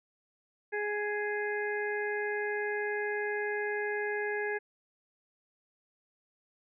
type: harmonic tone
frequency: 416.3 Hz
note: G#4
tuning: 4 cents sharp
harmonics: 1 / 2 / 4 / 5 / 6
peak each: -33 / -40 / -35 / -41 / -48 dBFS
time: 0.72-4.59 s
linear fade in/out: 20 ms
effects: none